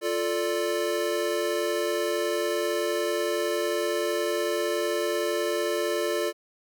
square chord, D minor, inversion first, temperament equal, 349.2 / 440 / 587.3 Hz, F4 / A4 / D5, 0 / 0 / 0 cents, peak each -30 dBFS, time 0.01-6.33 s, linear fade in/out 50 ms, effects none

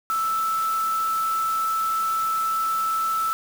sine tone in noise, 1318.5 Hz, E6, in tune, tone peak -21 dBFS, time 0.1-3.33 s, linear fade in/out 0 ms, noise white, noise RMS -37 dBFS, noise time 0.1-3.33 s, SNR +13 dB, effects none

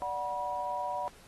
sine chord, B minor, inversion first, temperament equal with one note detuned, 587.3 / 740 / 969.1 Hz, D5 / F#5 / B5, 0 / 0 / -33 cents, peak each -39 / -36 / -34 dBFS, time 0.02-1.08 s, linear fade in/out 0 ms, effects pink hiss -57 dBFS RMS until 1.27 s + AAC 32 kbps

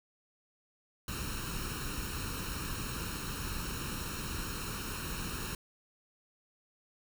pink noise with comb filter, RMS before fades -38 dBFS, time 1.08-5.55 s, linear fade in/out 2 ms, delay 0.73 ms, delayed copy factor +0.75, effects none

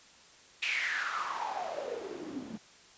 white noise with band-pass filter sweep, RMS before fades -36 dBFS, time 0.62-2.58 s, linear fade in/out 10 ms, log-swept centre 2600 to 210 Hz, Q 7.3, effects white hiss -57 dBFS RMS until 2.97 s + resampled to 16000 Hz

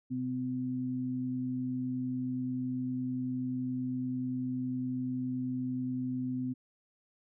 sine tone pair together, 126.81 / 254.5 Hz, B2 / C4, +46 / -48 cents, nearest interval octave, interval 1206 cents, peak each -39 / -32 dBFS, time 0.1-6.54 s, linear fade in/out 20 ms, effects none

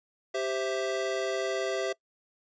square chord, C major, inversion second, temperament equal, 392 / 523.3 / 659.3 Hz, G4 / C5 / E5, 0 / 0 / 0 cents, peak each -33 / -35 / -33 dBFS, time 0.34-1.93 s, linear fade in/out 10 ms, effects noise-tail reverb RT60 0.1 s tail -22 dB re dry + resampled to 16000 Hz

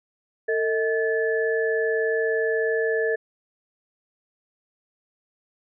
sine tone cluster, 449.6 / 633 / 1733 Hz, A4 / D#5 / A6, +37 / +30 / -27 cents, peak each -22 / -29 / -27 dBFS, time 0.48-3.16 s, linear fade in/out 10 ms, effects none

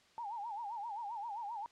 sine tone with vibrato, 874 Hz, A5, 12 cents flat, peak -39 dBFS, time 0.18-1.66 s, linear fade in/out 0 ms, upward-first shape sine, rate 7.6 Hz, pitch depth 160 cents each way, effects white hiss -66 dBFS RMS until 1.71 s + low-pass 5000 Hz 12 dB/octave

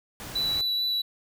pink noise, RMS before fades -39 dBFS, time 0.2-0.61 s, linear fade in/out 0 ms
triangle tone with vibrato, 3951 Hz, B7, in tune, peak -23 dBFS, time 0.35-1.02 s, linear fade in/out 10 ms, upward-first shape sine, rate 4.5 Hz, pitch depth 10 cents each way
effects none

